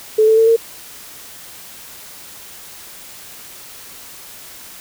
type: tone with pitch steps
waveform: sine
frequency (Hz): 434.2 / 441.5 / 449 / 456.6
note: A4 / A4 / A4 / A#4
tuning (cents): -23 / +6 / +35 / -36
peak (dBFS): -8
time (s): 0.18-0.564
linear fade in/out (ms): 10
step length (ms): 96
effects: white hiss -37 dBFS RMS until 4.8 s